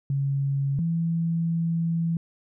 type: tone pair in turn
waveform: sine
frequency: 138.59 / 166.38 Hz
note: C#3 / E3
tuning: 0 / +16 cents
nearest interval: minor third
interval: 316 cents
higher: second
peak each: -22 dBFS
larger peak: neither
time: 0.1-0.79 / 0.79-2.17 s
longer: second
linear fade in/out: 2 ms
effects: none

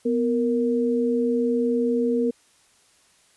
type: tone pair together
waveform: sine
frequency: 247 / 466.2 Hz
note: B3 / A#4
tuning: 0 / 0 cents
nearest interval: major seventh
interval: 1100 cents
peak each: -22 dBFS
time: 0.05-2.31 s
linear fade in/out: 10 ms
effects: white hiss -59 dBFS RMS until 3.36 s + resampled to 24000 Hz

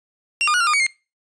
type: tone with pitch steps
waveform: 40% pulse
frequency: 2756 / 1214 / 1454 / 1378 / 1217 / 2254 / 2125 Hz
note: F7 / D#6 / F#6 / F6 / D#6 / C#7 / C7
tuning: -24 / -43 / -31 / -24 / -39 / +28 / +26 cents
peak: -15 dBFS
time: 0.41-0.865 s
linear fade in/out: 0 ms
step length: 65 ms
effects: noise-tail reverb RT60 0.3 s tail -24 dB re dry + resampled to 22050 Hz

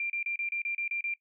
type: tone bursts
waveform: sine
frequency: 2377 Hz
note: D7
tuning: 20 cents sharp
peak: -29 dBFS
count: 9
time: 0-1.139 s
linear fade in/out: 2 ms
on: 99 ms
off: 31 ms
effects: noise-tail reverb RT60 0.1 s tail -22 dB re dry

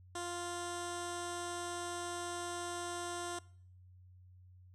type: tone with low-pass filter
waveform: 15% pulse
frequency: 349.2 Hz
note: F4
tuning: in tune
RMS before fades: -41 dBFS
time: 0.15-3.39 s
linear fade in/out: 5 ms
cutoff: 8400 Hz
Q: 3.2
effects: noise-tail reverb RT60 0.6 s tail -22 dB re dry + added 91 Hz sine -56 dBFS peak until 4.74 s

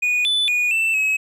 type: tone with pitch steps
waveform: triangle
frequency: 2464 / 3490 / 2456 / 2664 / 2562 Hz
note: D#7 / A7 / D#7 / E7 / E7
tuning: -17 / -15 / -23 / +18 / -50 cents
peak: -15 dBFS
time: 0.02-1.17 s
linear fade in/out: 10 ms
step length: 230 ms
effects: none

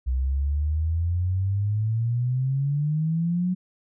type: exponential sweep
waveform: sine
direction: up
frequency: 62.5 to 185 Hz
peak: -21 dBFS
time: 0.06-3.55 s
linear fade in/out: 20 ms
effects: none

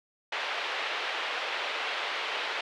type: band-pass noise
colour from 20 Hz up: white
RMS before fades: -33 dBFS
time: 0.32-2.61 s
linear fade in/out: 5 ms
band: 440 to 3300 Hz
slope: 24 dB/octave
effects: none

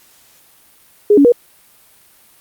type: tone with pitch steps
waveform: sine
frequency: 414.4 / 282.9 / 480.5 Hz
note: G#4 / C#4 / B4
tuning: -4 / +35 / -48 cents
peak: -5 dBFS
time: 1.1-1.322 s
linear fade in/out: 5 ms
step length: 74 ms
effects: white hiss -49 dBFS RMS until 2.4 s + Opus 48 kbps

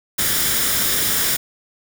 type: noise with comb filter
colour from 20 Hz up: white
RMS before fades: -19 dBFS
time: 0.18-1.37 s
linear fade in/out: 10 ms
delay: 0.57 ms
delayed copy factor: +0.5
effects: none

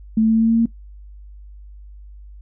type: tone with pitch steps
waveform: sine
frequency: 220 / 221.4 / 222.8 / 224.2 / 225.7 / 227.1 / 228.5 / 230 Hz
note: A3 / A3 / A3 / A3 / A3 / A#3 / A#3 / A#3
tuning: 0 / +11 / +22 / +33 / +44 / -45 / -34 / -23 cents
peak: -12 dBFS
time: 0.17-0.658 s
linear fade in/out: 5 ms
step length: 61 ms
effects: noise-tail reverb RT60 0.1 s tail -18 dB re dry + added 50 Hz sine -37 dBFS peak until 2.41 s

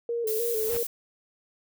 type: tone with vibrato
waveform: sine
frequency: 453.2 Hz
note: A#4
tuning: 49 cents flat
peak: -26 dBFS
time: 0.09-0.83 s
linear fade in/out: 2 ms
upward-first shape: square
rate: 3.3 Hz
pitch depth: 62 cents each way
type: noise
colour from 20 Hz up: violet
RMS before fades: -32 dBFS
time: 0.27-0.87 s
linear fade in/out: 5 ms
type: noise with exponential growth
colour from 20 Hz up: pink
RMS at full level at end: -36 dBFS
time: 0.41-0.77 s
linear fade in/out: 0 ms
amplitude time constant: 77 ms
effects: none

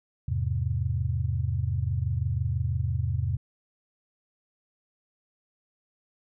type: chord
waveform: sine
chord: E augmented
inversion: none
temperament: just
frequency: 82.41 / 103.01 / 128.76 Hz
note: E2 / G#2 / B#2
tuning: 0 / -14 / -27 cents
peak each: -29 dBFS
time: 0.28-3.37 s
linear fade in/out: 5 ms
effects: none

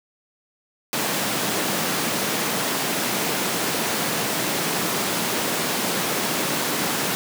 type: high-pass noise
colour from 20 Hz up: pink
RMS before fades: -24 dBFS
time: 0.93-7.15 s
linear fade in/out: 0 ms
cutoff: 160 Hz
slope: 24 dB/octave
effects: none

